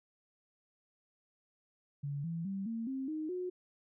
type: tone with pitch steps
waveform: sine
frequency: 142.5 / 166.55 / 194.66 / 227.5 / 265.9 / 310.8 / 363.2 Hz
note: C#3 / E3 / G3 / A#3 / C4 / D#4 / F#4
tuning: +48 / +18 / -12 / -42 / +28 / -2 / -32 cents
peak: -35 dBFS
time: 2.03-3.5 s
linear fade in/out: 10 ms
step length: 210 ms
effects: none